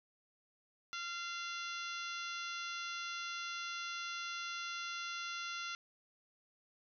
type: harmonic tone with a mistuned harmonic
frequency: 690 Hz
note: F5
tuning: 21 cents flat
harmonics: 2 / 3 / 4 / 5 / 6 / 7 / 8 / 9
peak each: -43 / -49 / -47 / -49 / -51 / -54 / -57 / -53 dBFS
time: 0.93-5.75 s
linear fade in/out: 0 ms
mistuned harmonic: 9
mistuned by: -44 cents
effects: none